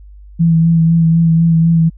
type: tone with vibrato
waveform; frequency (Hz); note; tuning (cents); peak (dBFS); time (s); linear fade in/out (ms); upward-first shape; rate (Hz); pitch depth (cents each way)
sine; 164.81; E3; 0; -7; 0.39-1.9; 20; sine; 4; 23
effects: added 50 Hz sine -34 dBFS peak until 1.97 s